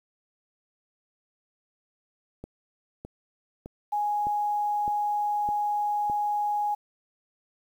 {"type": "click train", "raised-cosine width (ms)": 2, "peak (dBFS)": -25, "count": 7, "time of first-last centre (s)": [2.44, 6.099], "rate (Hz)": 1.64}
{"type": "tone", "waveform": "sine", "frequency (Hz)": 830.6, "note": "G#5", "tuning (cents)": 0, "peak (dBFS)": -24, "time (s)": [3.92, 6.75], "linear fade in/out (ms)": 10}
{"effects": ["9-bit"]}